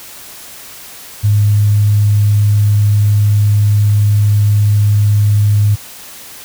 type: tone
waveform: sine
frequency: 103.83 Hz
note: G#2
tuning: in tune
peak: -7 dBFS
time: 1.23-5.76 s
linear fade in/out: 20 ms
effects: white hiss -33 dBFS RMS until 6.44 s